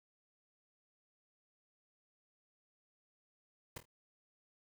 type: noise with echo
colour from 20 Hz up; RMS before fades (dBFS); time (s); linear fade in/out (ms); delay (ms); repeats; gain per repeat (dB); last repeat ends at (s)
pink; -44; 3.76-3.78; 5; 25; 3; -9; 3.855
effects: none